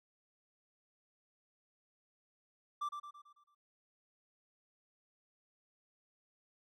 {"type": "tone with echo", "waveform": "triangle", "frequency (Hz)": 1174.7, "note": "D6", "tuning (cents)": 0, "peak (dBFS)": -33, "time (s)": [2.81, 2.89], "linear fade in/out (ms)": 10, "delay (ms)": 110, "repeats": 6, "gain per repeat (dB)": -6, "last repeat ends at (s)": 3.55, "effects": []}